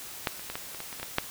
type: clicks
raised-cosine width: 0.3 ms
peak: -9 / -27 / -19 / -17 / -26 / -21 / -24 / -23 / -17 / -7 dBFS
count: 10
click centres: 0.272 / 0.395 / 0.5 / 0.555 / 0.747 / 0.804 / 0.928 / 0.998 / 1.03 / 1.184 s
effects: white hiss -42 dBFS RMS until 1.3 s